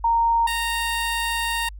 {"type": "tone pair in turn", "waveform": ["sine", "15% pulse"], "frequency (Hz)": [926, 926], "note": ["A#5", "A#5"], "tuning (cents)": [-12, -12], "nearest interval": "unison", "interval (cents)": 0, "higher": "neither", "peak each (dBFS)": -16, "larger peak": "neither", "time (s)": [[0.04, 0.47], [0.47, 1.69]], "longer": "second", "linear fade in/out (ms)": 5, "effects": ["added 50 Hz sine -35 dBFS peak until 1.79 s"]}